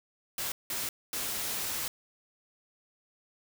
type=noise bursts at uneven times; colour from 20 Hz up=white; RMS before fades=-34 dBFS; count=3; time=0.38-0.52 / 0.7-0.89 / 1.13-1.88 s; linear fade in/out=2 ms; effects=none